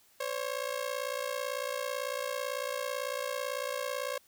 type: ring-modulated tone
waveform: sawtooth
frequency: 542 Hz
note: C#5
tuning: 39 cents flat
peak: -26 dBFS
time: 0.2-4.18 s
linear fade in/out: 5 ms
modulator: 29 Hz
effects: white hiss -64 dBFS RMS until 4.27 s